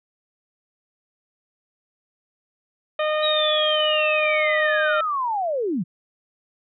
harmonic tone, 613 Hz, D#5, 26 cents flat, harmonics 1 / 2 / 3 / 4 / 5 / 6, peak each -21 / -27 / -31 / -33 / -35 / -37 dBFS, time 2.99-5.01 s, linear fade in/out 5 ms
sine linear sweep, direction down, 3851 to 148.2 Hz, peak -21 dBFS, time 3.22-5.84 s, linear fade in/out 20 ms
effects none

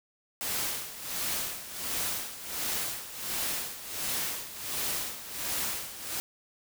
white noise with tremolo, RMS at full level -31 dBFS, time 0.41-6.2 s, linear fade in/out 0 ms, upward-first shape sine, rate 1.4 Hz, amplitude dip 75%, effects none

